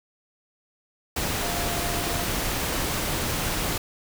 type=tone in noise; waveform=sine; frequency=695 Hz; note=F5; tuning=9 cents flat; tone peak=-34 dBFS; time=1.41-2.24 s; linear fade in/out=5 ms; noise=pink; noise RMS=-27 dBFS; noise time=1.16-3.78 s; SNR=-10 dB; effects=none